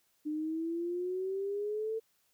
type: exponential sweep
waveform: sine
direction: up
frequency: 300 to 449.8 Hz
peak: -32 dBFS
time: 0.25-2 s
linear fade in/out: 20 ms
effects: white hiss -73 dBFS RMS until 2.33 s